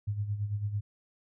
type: tone with tremolo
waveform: sine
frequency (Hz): 103.3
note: G#2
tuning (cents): -9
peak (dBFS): -27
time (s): 0.07-0.81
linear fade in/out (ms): 10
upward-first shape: sine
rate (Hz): 9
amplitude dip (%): 65
effects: none